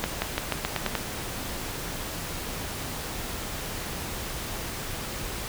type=accelerating click train; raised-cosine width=0.3 ms; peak=-9 dBFS; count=8; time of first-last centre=0.04-0.953 s; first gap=180 ms; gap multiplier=0.89; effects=pink hiss -34 dBFS RMS until 5.48 s